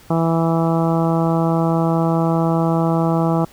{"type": "harmonic tone", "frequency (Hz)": 164.81, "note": "E3", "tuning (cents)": 0, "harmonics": [1, 2, 3, 4, 5, 6, 7, 8], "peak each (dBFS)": [-17, -21, -25, -24, -25, -30, -29, -32], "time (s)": [0.1, 3.45], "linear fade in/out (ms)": 5, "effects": ["pink hiss -47 dBFS RMS until 3.52 s"]}